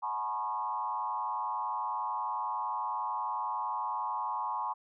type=tone with frequency modulation; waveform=sine; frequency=969 Hz; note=B5; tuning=33 cents flat; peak=-31 dBFS; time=0.02-4.74 s; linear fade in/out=20 ms; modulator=111 Hz; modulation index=1.4; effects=none